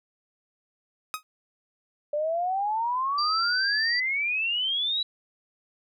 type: tone with exponential decay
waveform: sawtooth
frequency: 1259 Hz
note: D#6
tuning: 20 cents sharp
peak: -22 dBFS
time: 1.14-1.23 s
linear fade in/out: 0 ms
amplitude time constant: 18 ms
type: exponential sweep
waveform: sine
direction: up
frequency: 582 to 3951 Hz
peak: -24 dBFS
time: 2.13-5.03 s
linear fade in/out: 5 ms
type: tone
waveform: sine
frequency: 4699 Hz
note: D8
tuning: in tune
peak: -26 dBFS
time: 3.18-4 s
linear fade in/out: 5 ms
effects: none